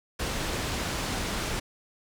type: low-pass noise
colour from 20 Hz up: pink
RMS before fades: -31 dBFS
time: 0.19-1.6 s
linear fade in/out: 10 ms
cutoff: 8100 Hz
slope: 12 dB/octave
effects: none